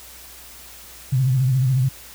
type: tone with vibrato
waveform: sine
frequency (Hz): 130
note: C3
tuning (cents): -11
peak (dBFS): -15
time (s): 1.12-1.89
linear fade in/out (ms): 10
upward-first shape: sine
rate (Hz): 14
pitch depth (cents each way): 83
effects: added 60 Hz sine -50 dBFS peak until 2.14 s + white hiss -42 dBFS RMS until 2.14 s